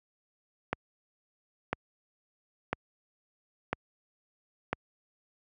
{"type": "click train", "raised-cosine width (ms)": 0.5, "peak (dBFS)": -13, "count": 5, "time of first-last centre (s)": [0.73, 4.73], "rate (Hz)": 1, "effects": ["high-pass 60 Hz 12 dB/octave"]}